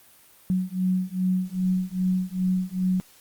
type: beating tone pair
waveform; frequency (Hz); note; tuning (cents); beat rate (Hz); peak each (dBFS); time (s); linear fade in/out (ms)
sine; 183.5 / 186; F#3 / F#3; -14 / +9; 2.5; -25; 0.5-3; 0
effects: white hiss -54 dBFS RMS until 3.2 s + Opus 32 kbps